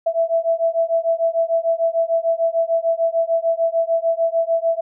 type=beating tone pair; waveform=sine; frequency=659.3 / 666 Hz; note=E5 / E5; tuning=0 / +18 cents; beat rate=6.7 Hz; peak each=-19 dBFS; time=0.06-4.81 s; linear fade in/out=10 ms; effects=none